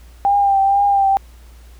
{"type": "tone with vibrato", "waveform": "sine", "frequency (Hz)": 794, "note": "G5", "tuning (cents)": 22, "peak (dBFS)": -11, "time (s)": [0.25, 1.17], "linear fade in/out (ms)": 0, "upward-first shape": "triangle", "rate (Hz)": 2.1, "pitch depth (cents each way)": 38, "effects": ["added 59 Hz sine -39 dBFS peak until 1.79 s", "pink hiss -51 dBFS RMS until 1.79 s"]}